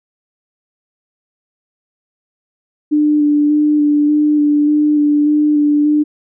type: tone with vibrato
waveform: sine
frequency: 296.9 Hz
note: D4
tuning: 19 cents sharp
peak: -9 dBFS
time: 2.91-6.04 s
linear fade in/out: 20 ms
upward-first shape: square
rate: 1.7 Hz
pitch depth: 14 cents each way
effects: none